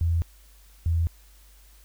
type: tone pair in turn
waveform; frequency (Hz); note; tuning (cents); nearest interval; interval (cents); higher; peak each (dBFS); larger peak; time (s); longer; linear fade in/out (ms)
sine; 83.7 / 83.17; E2 / E2; +27 / +16; unison; 11; first; -20; neither; 0.01-0.22 / 0.86-1.07; neither; 0
effects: added 50 Hz sine -51 dBFS peak until 1.84 s + white hiss -58 dBFS RMS until 1.84 s